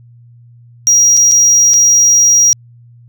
triangle tone with dropouts, 5720 Hz, F8, 41 cents sharp, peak -4 dBFS, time 0.87-2.53 s, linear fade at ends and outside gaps 0 ms, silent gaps 1.169-1.173 / 1.314-1.319 / 1.736-1.74 s, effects added 119 Hz sine -38 dBFS peak until 3.08 s

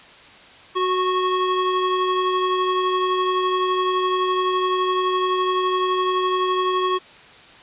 square tone pair together, 370 / 1098.2 Hz, F#4 / C#6, 0 / -17 cents, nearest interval octave + perfect fifth, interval 1883 cents, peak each -22 dBFS, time 0.75-6.99 s, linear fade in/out 20 ms, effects white hiss -45 dBFS RMS until 7.62 s + resampled to 8000 Hz

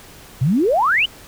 sine exponential sweep, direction up, 116.4 to 3136 Hz, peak -13 dBFS, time 0.41-1.06 s, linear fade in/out 10 ms, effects pink hiss -42 dBFS RMS until 1.27 s

